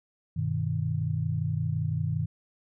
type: chord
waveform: sine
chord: G augmented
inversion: none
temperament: equal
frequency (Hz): 98 / 123.47 / 155.56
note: G2 / B2 / D#3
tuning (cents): 0 / 0 / 0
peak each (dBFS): -31 / -31 / -29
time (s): 0.36-2.26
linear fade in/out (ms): 10
effects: none